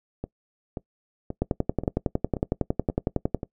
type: two click trains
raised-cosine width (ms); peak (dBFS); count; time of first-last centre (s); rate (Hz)
2; -9 / -17; 22 / 7; 1.42-3.347 / 0.24-3.431; 10.9 / 1.88
effects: noise-tail reverb RT60 0.1 s tail -21 dB re dry